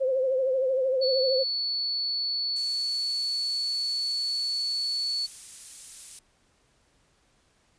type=tone with vibrato; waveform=sine; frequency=523.3 Hz; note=C5; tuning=in tune; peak=-22 dBFS; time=0-1.44 s; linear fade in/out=20 ms; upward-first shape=triangle; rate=13 Hz; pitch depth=72 cents each way
type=tone; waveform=sine; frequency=4436 Hz; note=C#8; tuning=in tune; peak=-26 dBFS; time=1.01-5.27 s; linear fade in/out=20 ms
type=noise; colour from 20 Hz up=violet; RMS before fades=-37 dBFS; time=2.56-6.19 s; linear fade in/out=2 ms
effects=pink hiss -66 dBFS RMS until 7.78 s + resampled to 22050 Hz